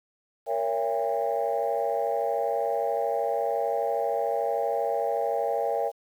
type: chord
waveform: sine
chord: A# diminished seventh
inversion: none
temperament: just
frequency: 466.2 / 559.4 / 671.3 / 805.5 Hz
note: A#4 / C#5 / E5 / G5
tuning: 0 / +16 / +31 / +47 cents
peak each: -29 dBFS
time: 0.46-5.92 s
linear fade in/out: 50 ms
effects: tanh soft clip ceiling -16 dBFS + 9-bit